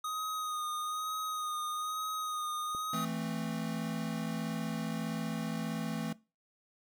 square tone with vibrato, 1244.5 Hz, D#6, in tune, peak -35 dBFS, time 0.04-3.05 s, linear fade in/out 5 ms, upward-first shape sine, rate 1.1 Hz, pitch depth 27 cents each way
click, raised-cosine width 2 ms, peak -33 dBFS, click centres 2.749 s
square chord, A minor, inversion second, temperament equal, 164.81 / 220 / 261.6 Hz, E3 / A3 / C4, 0 / 0 / 0 cents, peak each -39 / -38 / -42 dBFS, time 2.93-6.13 s, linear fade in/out 5 ms
effects noise-tail reverb RT60 0.3 s tail -21 dB re dry

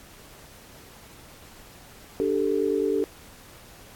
sine chord, D suspended fourth, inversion none, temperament equal with one note detuned, 293.7 / 392 / 441.8 Hz, D4 / G4 / A4, 0 / 0 / +7 cents, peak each -28 / -25 / -25 dBFS, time 2.2-3.04 s, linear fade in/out 0 ms, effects pink hiss -49 dBFS RMS until 3.95 s + AAC 64 kbps

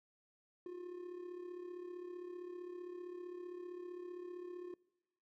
triangle tone with amplitude modulation, 356.3 Hz, F4, 35 cents sharp, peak -40 dBFS, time 0.66-4.74 s, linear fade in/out 2 ms, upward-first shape sine, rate 35.4 Hz, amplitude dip 60%, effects noise-tail reverb RT60 0.9 s tail -23 dB re dry

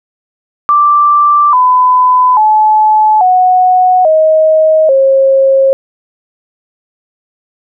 sine tone with pitch steps, 1174.7 / 1005.1 / 859.9 / 735.8 / 629.5 / 538.6 Hz, D6 / B5 / A5 / F#5 / D#5 / C#5, 0 / +30 / -40 / -10 / +20 / -50 cents, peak -4 dBFS, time 0.69-5.73 s, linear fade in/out 0 ms, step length 840 ms, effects none

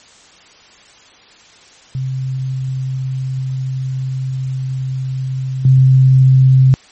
sine tone with level steps, 131.4 Hz, C3, 8 cents sharp, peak -17 / -5 dBFS, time 1.95-6.74 s, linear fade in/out 0 ms, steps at 5.65 s, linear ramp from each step 2 ms, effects white hiss -44 dBFS RMS until 6.91 s + MP3 32 kbps

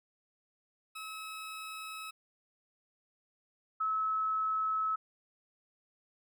20% pulse / sine tone pair in turn, 1290 / 1295.2 Hz, E6 / E6, -38 / -31 cents, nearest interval unison, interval 7 cents, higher second, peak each -36 / -29 dBFS, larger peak second, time 0.95-2.11 / 3.8-4.96 s, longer neither, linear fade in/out 10 ms, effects none

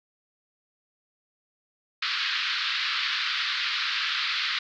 white band-pass noise, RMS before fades -28 dBFS, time 2.02-4.59 s, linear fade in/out 5 ms, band 1200 to 4500 Hz, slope 48 dB/octave, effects none

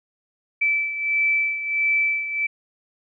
sine beating tone pair, 2318 / 2319.5 Hz, D7 / D7, -23 / -22 cents, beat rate 1.5 Hz, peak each -20 / -26 dBFS, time 0.61-2.47 s, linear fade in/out 10 ms, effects none

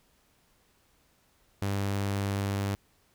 sawtooth tone, 99.5 Hz, G2, 26 cents sharp, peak -24 dBFS, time 1.62-2.75 s, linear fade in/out 0 ms, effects pink hiss -67 dBFS RMS until 3.14 s

